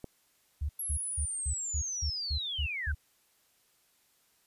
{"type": "click", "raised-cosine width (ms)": 2, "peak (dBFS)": -26, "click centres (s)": 0.043}
{"type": "tone bursts", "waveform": "sine", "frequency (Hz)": 73.42, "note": "D2", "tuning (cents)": 0, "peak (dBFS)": -29, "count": 9, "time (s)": [0.61, 2.948], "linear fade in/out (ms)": 10, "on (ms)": 82, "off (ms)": 200}
{"type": "linear sweep", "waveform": "sine", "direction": "down", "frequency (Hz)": [11350, 1480], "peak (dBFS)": -33, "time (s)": [0.79, 2.92], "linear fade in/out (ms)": 5}
{"effects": ["white hiss -69 dBFS RMS until 4.46 s", "resampled to 32000 Hz"]}